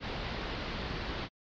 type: low-pass noise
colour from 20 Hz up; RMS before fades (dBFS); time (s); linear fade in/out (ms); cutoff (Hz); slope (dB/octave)
pink; -37; 0-1.29; 50; 4700; 48
effects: MP3 48 kbps